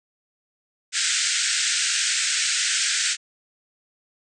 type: band-pass noise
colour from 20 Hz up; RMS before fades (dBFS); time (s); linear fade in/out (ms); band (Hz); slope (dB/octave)
white; -23; 0.92-3.17; 50; 1400 to 8500; 96
effects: none

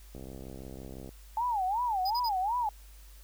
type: click train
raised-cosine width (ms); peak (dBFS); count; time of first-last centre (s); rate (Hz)
2; -31; 63; 0.15-1.091; 65.9
type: tone with vibrato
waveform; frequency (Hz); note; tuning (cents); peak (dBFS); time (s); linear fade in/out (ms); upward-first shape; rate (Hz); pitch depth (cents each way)
sine; 854; G#5; +48; -27; 1.37-2.69; 2; sine; 2.7; 260
type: tone bursts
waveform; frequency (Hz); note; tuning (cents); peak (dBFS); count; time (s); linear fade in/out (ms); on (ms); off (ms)
square; 4978; D#8; 0; -34; 3; 2.05-2.293; 10; 55; 39
effects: added 50 Hz sine -49 dBFS peak until 3.23 s + white hiss -59 dBFS RMS until 3.23 s

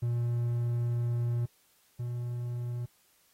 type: tone pair in turn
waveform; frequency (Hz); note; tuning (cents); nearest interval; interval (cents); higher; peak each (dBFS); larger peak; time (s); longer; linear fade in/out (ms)
triangle; 119.3 / 120.97; A#2 / B2; +41 / -35; unison; 24; second; -25 / -30; first; 0.02-1.46 / 1.99-2.86; first; 10
effects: white hiss -67 dBFS RMS until 3.33 s + AAC 48 kbps

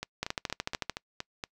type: two click trains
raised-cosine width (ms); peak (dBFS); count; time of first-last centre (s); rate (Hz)
0.2; -13 / -17; 10 / 7; 0.23-0.897 / 0.03-1.438; 13.5 / 4.26
effects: noise-tail reverb RT60 0.1 s tail -26 dB re dry

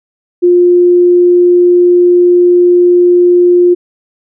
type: tone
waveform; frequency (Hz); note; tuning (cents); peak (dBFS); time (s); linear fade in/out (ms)
sine; 353.8; F4; +23; -3; 0.42-3.75; 20
effects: none

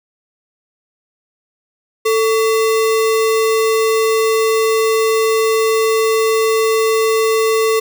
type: tone with sample-and-hold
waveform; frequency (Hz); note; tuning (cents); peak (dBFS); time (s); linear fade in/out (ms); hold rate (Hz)
sine; 443.3; A4; +13; -11; 2.05-7.8; 10; 1575
effects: none

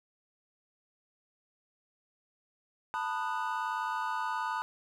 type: chord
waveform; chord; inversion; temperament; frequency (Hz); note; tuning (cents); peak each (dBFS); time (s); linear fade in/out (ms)
triangle; B dominant seventh; third; just; 889 / 987.8 / 1234.7 / 1481.6; A5 / B5 / D#6 / F#6; +18 / 0 / -14 / +2; -34 / -34 / -36 / -37; 2.94-4.62; 0
effects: none

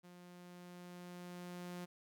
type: tone with level ramp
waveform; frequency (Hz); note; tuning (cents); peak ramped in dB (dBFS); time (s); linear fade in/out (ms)
sawtooth; 177.4; F3; +27; -52 to -40; 0.03-1.86; 20
effects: none

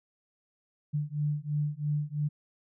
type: beating tone pair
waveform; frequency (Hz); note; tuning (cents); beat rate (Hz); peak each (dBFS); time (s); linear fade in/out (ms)
sine; 146.83 / 149.83; D3 / D3; 0 / +35; 3; -31; 0.93-2.29; 20
effects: none

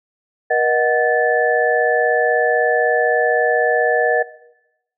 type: tone cluster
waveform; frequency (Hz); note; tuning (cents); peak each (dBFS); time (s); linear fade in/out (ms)
sine; 478.5 / 622 / 738 / 1744; A#4 / D#5 / F#5 / A6; +45 / -1 / -5 / -16; -19; 0.5-4.23; 10
effects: noise-tail reverb RT60 0.9 s tail -18 dB re dry

